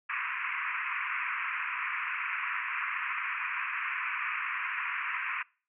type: band-pass noise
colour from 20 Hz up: white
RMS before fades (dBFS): -34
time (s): 0.09-5.43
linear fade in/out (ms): 10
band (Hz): 1000 to 2600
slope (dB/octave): 96
effects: noise-tail reverb RT60 0.4 s tail -25 dB re dry